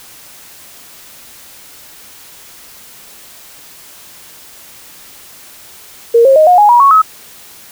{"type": "tone with pitch steps", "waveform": "sine", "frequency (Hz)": [466.2, 538.6, 622.3, 719, 830.7, 959.7, 1108.8, 1281.1], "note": ["A#4", "C#5", "D#5", "F#5", "G#5", "B5", "C#6", "E6"], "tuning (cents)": [0, -50, 0, -50, 0, -50, 0, -50], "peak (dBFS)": -3, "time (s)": [6.14, 7.02], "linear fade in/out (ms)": 10, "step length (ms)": 110, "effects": ["white hiss -37 dBFS RMS until 7.71 s"]}